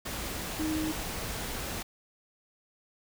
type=tone in noise; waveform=sine; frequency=312.3 Hz; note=D#4; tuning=7 cents sharp; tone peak=-29 dBFS; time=0.59-0.92 s; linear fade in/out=10 ms; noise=pink; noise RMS=-36 dBFS; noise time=0.05-1.83 s; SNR=+4 dB; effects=none